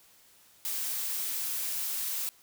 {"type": "noise", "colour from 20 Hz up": "blue", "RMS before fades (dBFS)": -33, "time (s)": [0.65, 2.29], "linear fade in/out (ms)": 0, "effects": ["white hiss -60 dBFS RMS until 2.42 s"]}